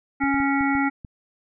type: harmonic tone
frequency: 277.2 Hz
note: C#4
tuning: in tune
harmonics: 1 / 3 / 5 / 7 / 8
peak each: -21 / -26 / -28 / -29 / -30 dBFS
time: 0.2-0.9 s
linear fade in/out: 20 ms
type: clicks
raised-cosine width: 5 ms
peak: -25 dBFS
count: 6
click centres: 0.238 / 0.343 / 0.402 / 0.609 / 0.752 / 1.048 s
effects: none